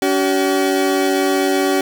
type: tone pair together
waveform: 30% pulse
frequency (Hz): 284.5 / 380.2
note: C#4 / F#4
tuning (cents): +45 / +47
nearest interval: perfect fourth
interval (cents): 502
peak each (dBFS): -15 / -14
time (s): 0.02-1.81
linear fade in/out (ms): 2
effects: none